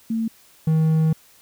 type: tone pair in turn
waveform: sine / triangle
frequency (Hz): 225.4 / 158.69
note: A3 / D#3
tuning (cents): +42 / +34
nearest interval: tritone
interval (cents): 608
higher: first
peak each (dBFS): -20 / -13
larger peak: second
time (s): 0.1-0.28 / 0.67-1.13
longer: second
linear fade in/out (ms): 5
effects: white hiss -53 dBFS RMS until 1.41 s